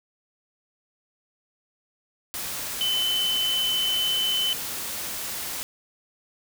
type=tone in noise; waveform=sine; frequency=3039 Hz; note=F#7; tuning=46 cents sharp; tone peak=-22 dBFS; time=2.81-4.53 s; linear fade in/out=0 ms; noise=white; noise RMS=-32 dBFS; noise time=2.34-5.63 s; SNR=+7 dB; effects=none